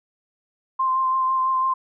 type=tone with vibrato; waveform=sine; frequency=1046.5 Hz; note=C6; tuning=in tune; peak=-18 dBFS; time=0.79-1.74 s; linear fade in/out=10 ms; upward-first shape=sine; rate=6 Hz; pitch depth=16 cents each way; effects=none